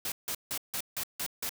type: noise bursts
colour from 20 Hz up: white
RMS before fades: -34 dBFS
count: 7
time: 0.05-1.493 s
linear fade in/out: 2 ms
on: 69 ms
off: 160 ms
effects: none